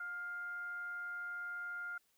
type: tone with frequency modulation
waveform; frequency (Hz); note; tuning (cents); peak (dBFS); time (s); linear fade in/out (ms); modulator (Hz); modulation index
sine; 1407; F6; +12; -40; 0-1.98; 5; 683; 0.2
effects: white hiss -75 dBFS RMS until 2.17 s